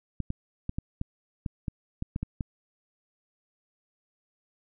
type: clicks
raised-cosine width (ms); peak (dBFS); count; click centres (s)
5; -18; 11; 0.203 / 0.304 / 0.694 / 0.785 / 1.014 / 1.462 / 1.682 / 2.024 / 2.161 / 2.23 / 2.408
effects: none